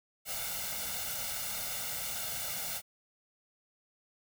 white noise with comb filter, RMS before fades -37 dBFS, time 0.25-2.82 s, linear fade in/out 50 ms, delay 1.4 ms, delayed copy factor +0.8, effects none

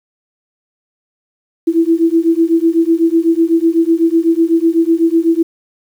sine beating tone pair, 326.9 / 334.9 Hz, E4 / E4, -14 / +27 cents, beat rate 8 Hz, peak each -12 dBFS, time 1.67-5.43 s, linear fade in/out 10 ms, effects 7-bit

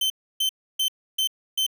40% pulse tone bursts, 3088 Hz, G7, 27 cents flat, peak -20 dBFS, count 5, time 0.01-1.665 s, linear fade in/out 5 ms, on 91 ms, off 300 ms, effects none

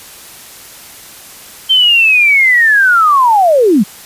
sine linear sweep, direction down, 3136 to 174.61 Hz, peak -5 dBFS, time 1.69-3.84 s, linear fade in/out 20 ms, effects white hiss -34 dBFS RMS until 4.05 s + resampled to 32000 Hz

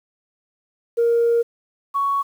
sine tone pair in turn, 467.8 / 1115.1 Hz, A#4 / C#6, +6 / +10 cents, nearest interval octave + minor third, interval 1504 cents, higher second, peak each -13 / -17 dBFS, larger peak first, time 0.97-1.43 / 1.94-2.23 s, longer first, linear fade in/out 20 ms, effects tanh soft clip ceiling -11 dBFS + 8-bit

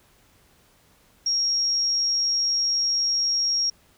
sine tone, 5588 Hz, F8, in tune, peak -20 dBFS, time 1.26-3.7 s, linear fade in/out 5 ms, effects pink hiss -59 dBFS RMS until 3.97 s

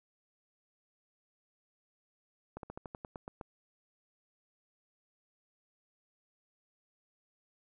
slowing click train, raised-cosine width 1 ms, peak -28 dBFS, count 10, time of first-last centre 2.57-3.412 s, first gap 62 ms, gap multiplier 1.1, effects none

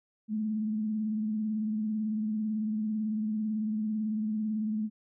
sine tone with vibrato, 215.5 Hz, A3, 36 cents flat, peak -28 dBFS, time 0.28-4.9 s, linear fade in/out 50 ms, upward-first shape triangle, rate 18 Hz, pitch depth 53 cents each way, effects none

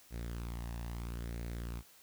sawtooth tone with flanger, 58.27 Hz, A#1, in tune, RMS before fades -41 dBFS, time 0.1-1.83 s, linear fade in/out 50 ms, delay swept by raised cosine 0.47 to 1.12 ms, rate 0.76 Hz, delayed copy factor +0.5, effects white hiss -61 dBFS RMS until 2.02 s

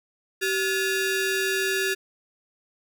sawtooth ring-modulated tone, 1047 Hz, C6, 1 cent sharp, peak -16 dBFS, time 0.41-1.95 s, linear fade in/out 20 ms, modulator 663 Hz, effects none

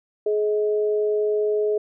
sine tone pair together, 422.3 / 632.7 Hz, G#4 / D#5, +29 / +29 cents, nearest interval perfect fifth, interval 700 cents, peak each -19 / -29 dBFS, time 0.26-1.78 s, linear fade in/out 5 ms, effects none

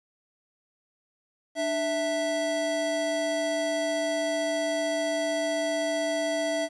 square tone pair together, 297.4 / 657 Hz, D4 / E5, +22 / -6 cents, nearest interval octave + major second, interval 1372 cents, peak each -33 / -27 dBFS, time 1.55-6.69 s, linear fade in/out 50 ms, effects resampled to 22050 Hz + 10-bit

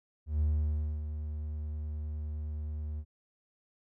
triangle tone with ADSR envelope, 75.8 Hz, D#2, 45 cents flat, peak -22 dBFS, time 0.26-3.05 s, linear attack 150 ms, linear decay 600 ms, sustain -10 dB, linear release 62 ms, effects tanh soft clip ceiling -19 dBFS

